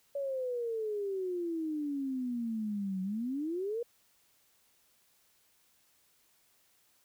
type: exponential two-way sweep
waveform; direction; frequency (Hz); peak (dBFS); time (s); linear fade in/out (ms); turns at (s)
sine; down then up; 569 to 185 to 486.1; -32; 0.15-3.83; 5; 3.02
effects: white hiss -69 dBFS RMS until 7.04 s